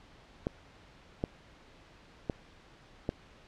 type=clicks; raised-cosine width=2 ms; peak=-17 dBFS; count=4; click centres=0.469 / 1.239 / 2.298 / 3.091 s; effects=pink hiss -57 dBFS RMS until 3.47 s + low-pass 4000 Hz 12 dB/octave